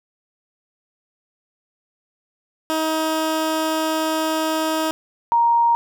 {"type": "tone pair in turn", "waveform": ["15% pulse", "sine"], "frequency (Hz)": [316.7, 936.2], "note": ["D#4", "A#5"], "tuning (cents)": [31, 7], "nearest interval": "octave + perfect fifth", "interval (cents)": 1876, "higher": "second", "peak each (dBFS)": -13, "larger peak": "neither", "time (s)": [[2.7, 4.91], [5.32, 5.75]], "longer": "first", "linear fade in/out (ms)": 0, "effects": []}